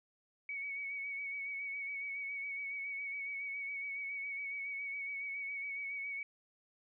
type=tone with vibrato; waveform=sine; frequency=2241 Hz; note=C#7; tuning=18 cents sharp; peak=-38 dBFS; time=0.49-6.23 s; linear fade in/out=2 ms; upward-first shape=sine; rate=7.2 Hz; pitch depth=33 cents each way; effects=none